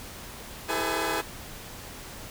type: tone cluster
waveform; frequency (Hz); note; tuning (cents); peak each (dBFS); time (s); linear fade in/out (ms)
15% pulse; 326 / 402.6 / 441 / 506 / 840; E4 / G4 / A4 / B4 / G#5; -19 / +46 / +4 / +42 / +19; -26 / -27 / -27 / -27 / -27; 0.68-1.22; 20
effects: pink hiss -42 dBFS RMS until 2.3 s